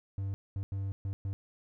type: tone bursts at uneven times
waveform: triangle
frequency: 97.8 Hz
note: G2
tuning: 4 cents flat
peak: -30 dBFS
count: 5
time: 0.18-0.34 / 0.56-0.63 / 0.72-0.92 / 1.05-1.13 / 1.25-1.33 s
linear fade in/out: 0 ms
effects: none